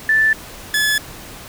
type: tone pair in turn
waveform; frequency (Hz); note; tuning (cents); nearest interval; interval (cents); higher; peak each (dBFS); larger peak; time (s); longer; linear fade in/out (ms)
sine / sawtooth; 1760 / 1715.8; A6 / A6; 0 / -44; unison; 44; first; -11; neither; 0.09-0.33 / 0.74-0.98; neither; 2
effects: pink hiss -36 dBFS RMS until 1.48 s